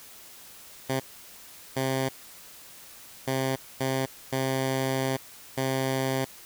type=tone bursts at uneven times; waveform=10% pulse; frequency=132.6 Hz; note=C3; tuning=23 cents sharp; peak=-17 dBFS; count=6; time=0.89-1 / 1.76-2.09 / 3.27-3.56 / 3.8-4.06 / 4.32-5.17 / 5.57-6.25 s; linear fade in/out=10 ms; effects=white hiss -48 dBFS RMS until 6.45 s